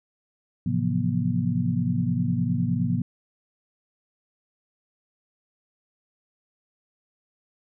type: tone cluster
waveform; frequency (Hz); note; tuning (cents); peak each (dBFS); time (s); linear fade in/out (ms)
sine; 110.2 / 133.4 / 170.4 / 180.1 / 240; A2 / C3 / F3 / F#3 / B3; +3 / +34 / -42 / -46 / -49; -28; 0.66-3.02; 5
effects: none